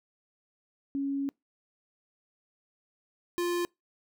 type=tone pair in turn; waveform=sine / square; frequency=277.2 / 349.3 Hz; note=C#4 / F4; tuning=0 / 0 cents; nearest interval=major third; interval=400 cents; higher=second; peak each=-28 dBFS; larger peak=neither; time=0.95-1.29 / 3.38-3.65 s; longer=first; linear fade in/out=0 ms; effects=noise-tail reverb RT60 0.2 s tail -26 dB re dry